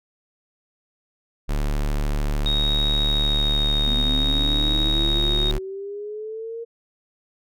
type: tone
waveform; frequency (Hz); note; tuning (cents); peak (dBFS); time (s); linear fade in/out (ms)
square; 36.71; D1; 0; -21; 1.48-5.59; 20
type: tone with vibrato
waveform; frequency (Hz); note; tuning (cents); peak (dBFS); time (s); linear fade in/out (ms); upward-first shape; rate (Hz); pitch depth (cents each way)
sine; 3749; A#7; +9; -21; 2.46-5.51; 0; sine; 0.54; 10
type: linear sweep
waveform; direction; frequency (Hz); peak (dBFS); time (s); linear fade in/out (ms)
sine; up; 233.1 to 466.2; -29; 3.86-6.65; 20
effects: none